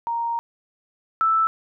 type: tone pair in turn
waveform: sine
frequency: 932.3 / 1319.5 Hz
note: A#5 / E6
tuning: 0 / +1 cents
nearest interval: tritone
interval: 601 cents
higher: second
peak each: -22 / -16 dBFS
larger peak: second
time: 0.07-0.39 / 1.21-1.47 s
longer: first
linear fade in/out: 0 ms
effects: none